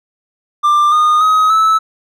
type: tone with pitch steps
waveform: triangle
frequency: 1187 / 1225.3 / 1264.9 / 1305.7 Hz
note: D6 / D#6 / D#6 / E6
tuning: +18 / -27 / +28 / -17 cents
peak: -6 dBFS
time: 0.63-1.79 s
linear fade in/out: 20 ms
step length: 290 ms
effects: none